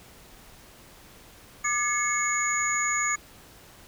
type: tone cluster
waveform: sine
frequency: 1196 / 1704 / 2178 / 6790 Hz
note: D6 / G#6 / C#7 / G#8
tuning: +31 / +44 / -31 / +37 cents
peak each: -29 / -32 / -28 / -28 dBFS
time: 1.64-3.16 s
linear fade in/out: 10 ms
effects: pink hiss -51 dBFS RMS until 3.87 s